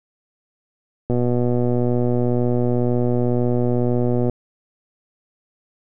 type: click train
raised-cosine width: 2 ms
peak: -8 dBFS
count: 391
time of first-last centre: 1.1-4.297 s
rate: 122 Hz
effects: none

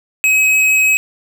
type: tone with hard clipping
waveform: sine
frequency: 2549 Hz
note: D#7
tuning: 41 cents sharp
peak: -11 dBFS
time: 0.24-0.97 s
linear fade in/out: 0 ms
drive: 10 dB
effects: none

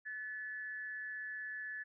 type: tone with amplitude modulation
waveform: sine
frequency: 1727 Hz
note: A6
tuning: 33 cents flat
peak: -38 dBFS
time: 0.05-1.84 s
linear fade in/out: 20 ms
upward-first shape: sine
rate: 208 Hz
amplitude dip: 55%
effects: none

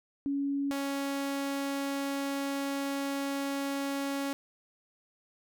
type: tone pair in turn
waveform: sine / sawtooth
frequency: 280 / 277.7 Hz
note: C#4 / C#4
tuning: +18 / +3 cents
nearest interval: unison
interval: 15 cents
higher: first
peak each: -28 / -27 dBFS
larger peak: second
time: 0.26-0.71 / 0.71-4.33 s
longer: second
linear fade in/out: 0 ms
effects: none

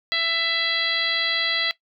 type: harmonic tone with a mistuned harmonic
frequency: 665 Hz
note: E5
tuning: 15 cents sharp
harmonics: 1 / 2 / 3 / 4 / 5 / 6 / 7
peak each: -36 / -34 / -25 / -33 / -26 / -26 / -31 dBFS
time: 0.12-1.71 s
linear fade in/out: 0 ms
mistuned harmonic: 6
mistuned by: +17 cents
effects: noise-tail reverb RT60 0.1 s tail -17 dB re dry

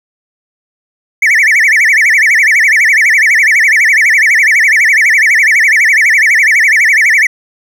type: tone with vibrato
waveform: triangle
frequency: 2010 Hz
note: B6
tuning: 30 cents sharp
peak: -3 dBFS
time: 1.22-7.27 s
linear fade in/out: 5 ms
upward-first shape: sine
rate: 12 Hz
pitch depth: 250 cents each way
effects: none

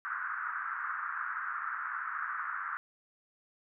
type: band-pass noise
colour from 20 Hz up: pink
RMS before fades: -37 dBFS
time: 0.05-2.77 s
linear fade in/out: 0 ms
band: 1200 to 1600 Hz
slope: 48 dB/octave
effects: none

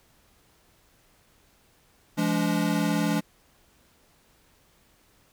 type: tone cluster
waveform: square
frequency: 169.7 / 208.7 / 287.8 Hz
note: F3 / G#3 / D4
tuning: -49 / +9 / -35 cents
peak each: -28 dBFS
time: 2.17-3.21 s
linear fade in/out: 20 ms
effects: pink hiss -62 dBFS RMS until 5.32 s

